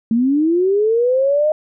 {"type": "linear sweep", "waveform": "sine", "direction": "up", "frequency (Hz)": [220, 622.3], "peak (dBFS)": -12, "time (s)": [0.11, 1.52], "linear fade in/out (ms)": 2, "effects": []}